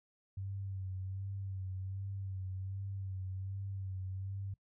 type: tone with vibrato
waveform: sine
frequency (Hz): 96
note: G2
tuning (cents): -36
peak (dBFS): -38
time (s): 0.37-4.54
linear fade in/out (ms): 5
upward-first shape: sine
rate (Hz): 1.3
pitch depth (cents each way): 40
effects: noise-tail reverb RT60 0.1 s tail -22 dB re dry